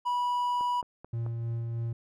triangle tone, 978 Hz, B5, 17 cents flat, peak -24 dBFS, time 0.05-0.82 s, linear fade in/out 20 ms
click train, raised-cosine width 1 ms, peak -30 dBFS, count 4, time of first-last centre 0.61-1.264 s, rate 4.59 Hz
triangle tone with tremolo, 116.1 Hz, A#2, 7 cents flat, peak -27 dBFS, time 1.13-1.93 s, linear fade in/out 5 ms, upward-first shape sine, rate 3.2 Hz, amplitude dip 25%
effects none

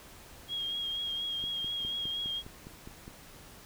sine tone with vibrato, 3263 Hz, G#7, 31 cents flat, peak -32 dBFS, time 0.48-2.43 s, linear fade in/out 50 ms, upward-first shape triangle, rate 4.2 Hz, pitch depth 31 cents each way
click train, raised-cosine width 3 ms, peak -32 dBFS, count 9, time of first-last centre 1.44-3.079 s, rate 4.88 Hz
effects pink hiss -52 dBFS RMS until 3.65 s

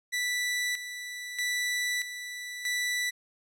sawtooth tone with tremolo, 1972 Hz, B6, 3 cents flat, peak -24 dBFS, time 0.12-3.11 s, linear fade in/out 20 ms, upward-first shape square, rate 0.79 Hz, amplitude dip 65%, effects low-pass 12000 Hz 12 dB/octave

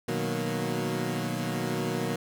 20% pulse chord, B major seventh, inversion none, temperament equal with one note detuned, 122.97 / 155.56 / 185 / 233.1 Hz, B2 / D#3 / F#3 / A#3, -7 / 0 / 0 / 0 cents, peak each -29 dBFS, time 0.08-2.16 s, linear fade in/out 5 ms, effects none

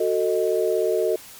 sine chord, D# diminished, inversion first, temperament equal with one note detuned, 370 / 446.9 / 622.3 Hz, F#4 / A4 / D#5, 0 / +27 / 0 cents, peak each -23 / -22 / -24 dBFS, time 0-1.16 s, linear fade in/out 5 ms, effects white hiss -43 dBFS RMS until 1.39 s + MP3 96 kbps

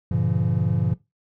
triangle chord, G diminished seventh, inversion none, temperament just, 98 / 117.6 / 141.12 / 169.34 Hz, G2 / Bb2 / Db3 / Fb3, 0 / +16 / +31 / +47 cents, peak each -23 dBFS, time 0.11-0.94 s, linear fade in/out 5 ms, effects noise-tail reverb RT60 0.2 s tail -17 dB re dry

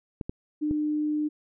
clicks, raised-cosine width 3 ms, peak -19 dBFS, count 3, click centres 0.212 / 0.295 / 0.711 s
sine tone, 301.4 Hz, D4, 45 cents sharp, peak -24 dBFS, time 0.61-1.29 s, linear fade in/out 20 ms
effects none

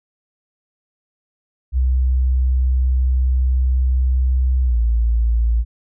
sine tone with pitch glide, 63.9 to 57.26 Hz, C2 to A#1, -40 to -30 cents, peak -13 dBFS, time 1.72-5.65 s, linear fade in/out 50 ms, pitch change -190 cents, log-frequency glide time 4.64-4.78 s, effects none

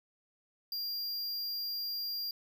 square tone, 4780 Hz, D8, 30 cents sharp, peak -35 dBFS, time 0.72-2.31 s, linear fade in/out 2 ms, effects 12-bit

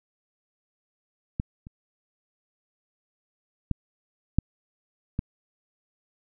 clicks, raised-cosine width 5 ms, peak -14 / -29 / -12 / -7 / -14 dBFS, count 5, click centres 1.399 / 1.669 / 3.713 / 4.386 / 5.191 s, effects none

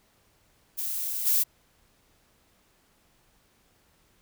violet noise with level steps, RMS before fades -31 / -23 dBFS, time 0.77-1.44 s, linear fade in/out 20 ms, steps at 1.25 s, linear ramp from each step 20 ms, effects pink hiss -65 dBFS RMS until 4.21 s

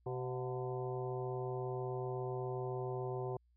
harmonic tone with a mistuned harmonic, 127.4 Hz, C3, 46 cents flat, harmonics 1 / 3 / 4 / 5 / 6 / 7 / 8, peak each -41 / -40 / -47 / -52 / -47 / -50 / -53 dBFS, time 0.06-3.37 s, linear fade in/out 5 ms, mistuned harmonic 6, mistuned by -80 cents, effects added 60 Hz sine -68 dBFS peak until 3.56 s

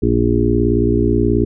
harmonic tone with a mistuned harmonic, 58.6 Hz, A#1, 10 cents sharp, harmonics 1 / 2 / 4 / 5 / 6 / 7, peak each -19 / -19 / -19 / -19 / -19 / -19 dBFS, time 0.02-1.45 s, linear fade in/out 10 ms, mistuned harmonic 1, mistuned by -19 cents, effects none

